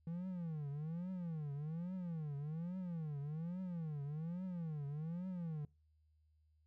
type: tone with vibrato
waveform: triangle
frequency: 162.4 Hz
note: E3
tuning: 26 cents flat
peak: -38 dBFS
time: 0.07-5.65 s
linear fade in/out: 2 ms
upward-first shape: triangle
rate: 1.2 Hz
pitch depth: 270 cents each way
effects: noise-tail reverb RT60 0.3 s tail -24 dB re dry + added 77 Hz sine -70 dBFS peak until 6.66 s